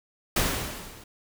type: noise with level ramp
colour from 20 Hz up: pink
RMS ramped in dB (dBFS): -22 to -49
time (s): 0.36-1.04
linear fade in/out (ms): 5
effects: none